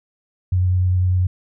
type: tone with vibrato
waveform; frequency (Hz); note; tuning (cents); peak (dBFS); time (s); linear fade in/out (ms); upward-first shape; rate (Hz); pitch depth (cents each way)
sine; 91.3; F#2; -23; -14; 0.52-1.27; 5; triangle; 10; 17
effects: none